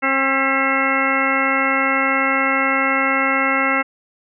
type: harmonic tone with a mistuned harmonic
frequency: 268.4 Hz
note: C4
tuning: 44 cents sharp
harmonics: 1 / 2 / 3 / 4 / 5 / 6 / 7 / 8 / 10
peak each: -24 / -25 / -26 / -27 / -21 / -26 / -24 / -21 / -27 dBFS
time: 0.02-3.83 s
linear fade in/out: 20 ms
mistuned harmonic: 7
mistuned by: +69 cents
effects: none